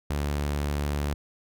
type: tone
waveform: sawtooth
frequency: 72.6 Hz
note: D2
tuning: 19 cents flat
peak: -22 dBFS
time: 0.1-1.14 s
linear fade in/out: 5 ms
effects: none